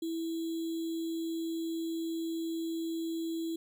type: tone with sample-and-hold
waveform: sine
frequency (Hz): 328.8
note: E4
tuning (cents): -4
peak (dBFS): -32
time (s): 0.02-3.56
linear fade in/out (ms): 5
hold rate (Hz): 3675
effects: none